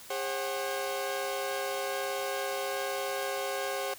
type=tone cluster; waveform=sawtooth; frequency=404.1 / 538 / 747 Hz; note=G#4 / C5 / F#5; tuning=-47 / +48 / +16 cents; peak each=-33 / -30 / -34 dBFS; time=0.1-3.94 s; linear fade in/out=5 ms; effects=white hiss -49 dBFS RMS until 3.98 s